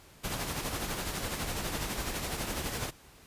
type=noise with tremolo; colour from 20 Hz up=pink; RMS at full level=-33 dBFS; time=0.23-2.91 s; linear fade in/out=20 ms; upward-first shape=sine; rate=12 Hz; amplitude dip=45%; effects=pink hiss -56 dBFS RMS until 3.26 s + resampled to 32000 Hz